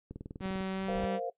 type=click train; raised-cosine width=3 ms; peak=-29 dBFS; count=11; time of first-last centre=0.11-0.608 s; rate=20.1 Hz
type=tone with pitch glide; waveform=sawtooth; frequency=190.3 to 193.74 Hz; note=F#3 to G3; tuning=+49 to -20 cents; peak=-29 dBFS; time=0.4-1.2 s; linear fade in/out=50 ms; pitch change=+31 cents; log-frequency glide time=0.72-1 s
type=noise with exponential growth; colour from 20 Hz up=brown; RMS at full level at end=-37 dBFS; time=0.41-1.06 s; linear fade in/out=0 ms; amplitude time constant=140 ms
type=chord; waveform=sine; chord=Bb suspended second; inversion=none; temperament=equal; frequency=466.2 / 523.3 / 698.5 Hz; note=Bb4 / C5 / F5; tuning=0 / 0 / 0 cents; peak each=-37 dBFS; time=0.88-1.3 s; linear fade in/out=5 ms
effects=noise-tail reverb RT60 0.1 s tail -18 dB re dry + resampled to 8000 Hz